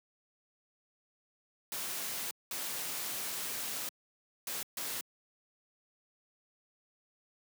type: noise bursts at uneven times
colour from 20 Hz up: white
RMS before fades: -38 dBFS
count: 4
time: 1.72-2.31 / 2.51-3.89 / 4.47-4.63 / 4.77-5.01 s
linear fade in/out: 2 ms
effects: high-pass 150 Hz 12 dB/octave